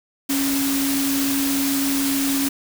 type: tone in noise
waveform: sine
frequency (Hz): 275.4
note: C#4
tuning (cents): -11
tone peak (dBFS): -20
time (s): 0.29-2.49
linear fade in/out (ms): 10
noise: white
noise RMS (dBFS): -25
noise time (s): 0.29-2.49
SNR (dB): +2
effects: none